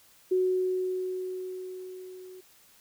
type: tone with level ramp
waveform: sine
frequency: 370 Hz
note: F#4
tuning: in tune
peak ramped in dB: -21 to -44 dBFS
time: 0.31-2.41 s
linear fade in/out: 10 ms
effects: white hiss -59 dBFS RMS until 2.8 s